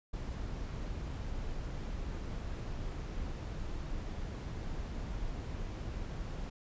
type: noise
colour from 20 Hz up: brown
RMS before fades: -39 dBFS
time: 0.13-6.5 s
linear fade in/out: 10 ms
effects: resampled to 16000 Hz